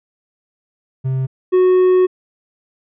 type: tone pair in turn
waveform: triangle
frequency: 131.5 / 368 Hz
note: C3 / F#4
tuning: +9 / -9 cents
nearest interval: octave + tritone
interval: 1782 cents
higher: second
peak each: -14 / -7 dBFS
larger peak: second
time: 1.04-1.27 / 1.52-2.07 s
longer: second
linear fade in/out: 20 ms
effects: resampled to 8000 Hz